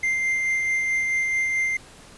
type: tone with tremolo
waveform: triangle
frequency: 2093 Hz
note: C7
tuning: in tune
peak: -18 dBFS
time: 0.03-1.77 s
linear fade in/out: 5 ms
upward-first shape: sine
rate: 4.6 Hz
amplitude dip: 25%
effects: pink hiss -47 dBFS RMS until 2.17 s + resampled to 24000 Hz